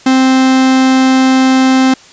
45% pulse tone, 261.6 Hz, C4, in tune, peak -6 dBFS, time 0.06-1.94 s, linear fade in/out 5 ms, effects white hiss -39 dBFS RMS until 2.12 s + resampled to 16000 Hz

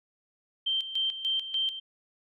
sine tone with tremolo, 3136 Hz, G7, in tune, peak -25 dBFS, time 0.66-1.8 s, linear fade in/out 10 ms, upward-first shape square, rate 3.4 Hz, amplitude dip 70%, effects none

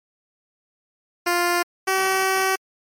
10% pulse tone pair in turn, 349.6 / 381.2 Hz, F4 / G4, +2 / -48 cents, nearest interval minor second, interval 150 cents, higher second, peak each -10 dBFS, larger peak neither, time 1.26-1.63 / 1.87-2.56 s, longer second, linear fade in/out 10 ms, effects MP3 64 kbps

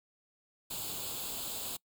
white noise with comb filter, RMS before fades -39 dBFS, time 0.7-1.77 s, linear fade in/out 10 ms, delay 0.26 ms, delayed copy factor +0.75, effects noise-tail reverb RT60 0.1 s tail -24 dB re dry

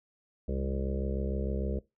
harmonic tone with a mistuned harmonic, 66.6 Hz, C2, 31 cents sharp, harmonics 1 / 2 / 3 / 5 / 6 / 7 / 8 / 9, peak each -32 / -40 / -37 / -43 / -41 / -40 / -43 / -45 dBFS, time 0.48-1.79 s, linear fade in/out 5 ms, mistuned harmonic 3, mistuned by +25 cents, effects noise-tail reverb RT60 0.2 s tail -19 dB re dry

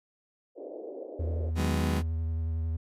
white band-pass noise, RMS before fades -41 dBFS, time 0.55-1.52 s, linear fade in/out 50 ms, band 300 to 590 Hz, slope 48 dB/octave
triangle tone with vibrato, 81 Hz, E2, 30 cents flat, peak -26 dBFS, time 1.19-2.77 s, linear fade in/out 10 ms, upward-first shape sine, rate 11 Hz, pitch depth 24 cents each way
35% pulse chord, G# minor seventh, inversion second, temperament just, 155.74 / 186.89 / 207.7 / 249.2 Hz, D#3 / F#3 / G#3 / B3, +2 / +18 / 0 / +16 cents, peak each -32 dBFS, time 1.55-2.03 s, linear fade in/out 50 ms
effects resampled to 32000 Hz

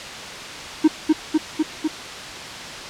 triangle tone with echo, 311.1 Hz, D#4, in tune, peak -7 dBFS, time 0.84-0.88 s, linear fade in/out 10 ms, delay 250 ms, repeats 4, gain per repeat -2 dB, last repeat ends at 1.88 s, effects white hiss -32 dBFS RMS until 2.89 s + low-pass 5000 Hz 12 dB/octave

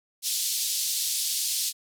pink band-pass noise, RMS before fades -28 dBFS, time 0.22-1.73 s, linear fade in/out 50 ms, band 3800 to 14000 Hz, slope 24 dB/octave, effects none

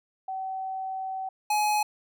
sine / square tone pair in turn, 762 / 842.3 Hz, G5 / G#5, -49 / +24 cents, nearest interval major second, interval 173 cents, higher second, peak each -30 / -23 dBFS, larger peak second, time 0.28-1.29 / 1.5-1.83 s, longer first, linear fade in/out 5 ms, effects none

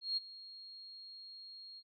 sine tone with ADSR envelope, 4265 Hz, C8, 32 cents sharp, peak -31 dBFS, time 0.01-1.83 s, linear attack 160 ms, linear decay 19 ms, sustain -18 dB, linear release 49 ms, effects AAC 48 kbps

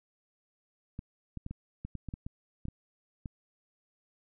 clicks, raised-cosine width 5 ms, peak -26 dBFS, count 12, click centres 0.991 / 1.373 / 1.464 / 1.51 / 1.85 / 1.953 / 2.087 / 2.139 / 2.265 / 2.654 / 2.684 / 3.258 s, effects none

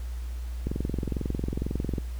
click train, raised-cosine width 3 ms, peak -16 dBFS, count 30, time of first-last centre 0.67-1.982 s, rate 22.1 Hz, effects added 60 Hz sine -31 dBFS peak until 2.19 s + pink hiss -52 dBFS RMS until 2.19 s

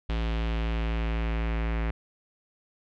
square tone with low-pass filter sweep, 56 Hz, A1, 31 cents sharp, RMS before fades -28 dBFS, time 0.09-1.91 s, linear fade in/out 5 ms, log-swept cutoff 3300 to 2200 Hz, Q 2.1, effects none

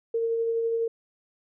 sine tone with tremolo, 458.3 Hz, A#4, 29 cents flat, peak -22 dBFS, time 0.14-0.88 s, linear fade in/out 5 ms, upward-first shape triangle, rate 12 Hz, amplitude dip 30%, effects none

